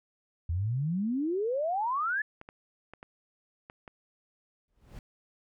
sine exponential sweep, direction up, 79.1 to 1760 Hz, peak -27 dBFS, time 0.49-2.22 s, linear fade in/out 5 ms
clicks, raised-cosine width 0.5 ms, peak -30 dBFS, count 6, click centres 2.414 / 2.489 / 2.936 / 3.029 / 3.699 / 3.878 s
brown noise with exponential growth, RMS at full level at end -41 dBFS, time 4.68-4.99 s, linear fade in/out 2 ms, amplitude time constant 67 ms
effects none

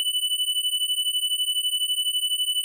square beating tone pair, 2977 / 2989 Hz, F#7 / F#7, +10 / +17 cents, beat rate 12 Hz, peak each -26 dBFS, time 0-2.64 s, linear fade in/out 0 ms, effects none

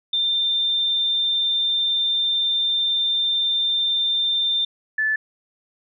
sine tone pair in turn, 3589 / 1742.4 Hz, A7 / A6, +34 / -17 cents, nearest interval octave + minor second, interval 1251 cents, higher first, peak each -18 dBFS, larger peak neither, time 0.13-4.65 / 4.98-5.16 s, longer first, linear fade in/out 5 ms, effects none

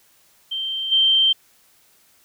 sine tone with level steps, 3136 Hz, G7, in tune, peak -23 / -13 dBFS, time 0.51-1.33 s, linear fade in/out 10 ms, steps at 0.91 s, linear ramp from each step 20 ms, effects white hiss -57 dBFS RMS until 2.24 s

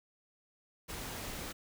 pink noise, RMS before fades -42 dBFS, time 0.88-1.53 s, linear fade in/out 20 ms, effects none

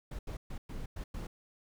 brown noise bursts at uneven times, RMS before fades -40 dBFS, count 6, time 0.11-0.19 / 0.27-0.37 / 0.5-0.58 / 0.69-0.86 / 0.96-1.04 / 1.14-1.27 s, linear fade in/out 5 ms, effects none

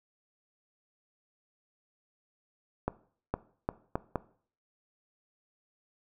accelerating click train, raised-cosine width 1 ms, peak -15 dBFS, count 5, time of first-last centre 2.88-4.157 s, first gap 460 ms, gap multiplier 0.76, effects noise-tail reverb RT60 0.5 s tail -18 dB re dry

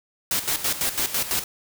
white noise with tremolo, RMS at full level -23 dBFS, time 0.31-1.44 s, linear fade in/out 2 ms, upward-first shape square, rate 6 Hz, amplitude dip 70%, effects none

